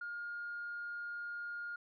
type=tone; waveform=sine; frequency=1419 Hz; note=F6; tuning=27 cents sharp; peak=-39 dBFS; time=0.01-1.76 s; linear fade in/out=5 ms; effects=tanh soft clip ceiling -35 dBFS